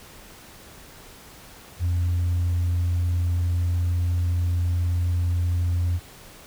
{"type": "tone", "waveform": "sine", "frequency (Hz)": 87.31, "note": "F2", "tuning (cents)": 0, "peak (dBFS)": -18, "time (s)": [1.79, 6], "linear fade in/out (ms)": 50, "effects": ["tanh soft clip ceiling -18 dBFS", "pink hiss -46 dBFS RMS until 6.46 s"]}